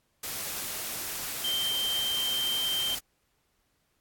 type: tone in noise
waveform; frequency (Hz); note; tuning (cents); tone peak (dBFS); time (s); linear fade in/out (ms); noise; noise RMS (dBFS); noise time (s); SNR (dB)
sine; 3136; G7; 0; -27; 1.44-2.95; 5; white; -35; 0.23-2.99; +5
effects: pink hiss -73 dBFS RMS until 4 s + AAC 64 kbps